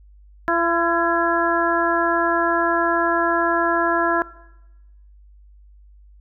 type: harmonic tone with a mistuned harmonic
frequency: 338.6 Hz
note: E4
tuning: 46 cents sharp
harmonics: 1 / 2 / 3 / 4 / 5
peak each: -23 / -23 / -23 / -23 / -23 dBFS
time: 0.48-4.22 s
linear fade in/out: 0 ms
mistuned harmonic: 5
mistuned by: -27 cents
effects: noise-tail reverb RT60 1.0 s tail -19 dB re dry + added 50 Hz sine -45 dBFS peak until 6.2 s